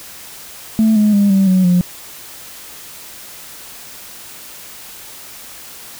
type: tone with pitch steps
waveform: sine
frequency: 220 / 210.9 / 202.2 / 193.86 / 185.85 / 178.18 Hz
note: A3 / G#3 / G#3 / G3 / F#3 / F3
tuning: 0 / +27 / -46 / -19 / +8 / +35 cents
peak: -7 dBFS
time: 0.79-1.81 s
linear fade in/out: 0 ms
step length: 170 ms
effects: tanh soft clip ceiling -6 dBFS + white hiss -35 dBFS RMS until 5.99 s